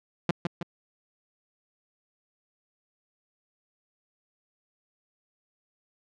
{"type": "tone with echo", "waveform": "sawtooth", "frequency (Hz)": 172.1, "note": "F3", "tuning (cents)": -25, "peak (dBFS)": -17, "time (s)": [0.29, 0.31], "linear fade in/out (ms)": 2, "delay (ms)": 160, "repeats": 2, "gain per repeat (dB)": -5, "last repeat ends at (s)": 0.63, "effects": ["low-pass 4000 Hz 12 dB/octave"]}